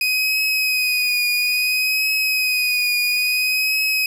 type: tone with vibrato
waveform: 30% pulse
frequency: 2502 Hz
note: D#7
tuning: 9 cents sharp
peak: -14 dBFS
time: 0.01-4.06 s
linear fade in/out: 2 ms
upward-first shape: triangle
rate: 0.59 Hz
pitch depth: 41 cents each way
effects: none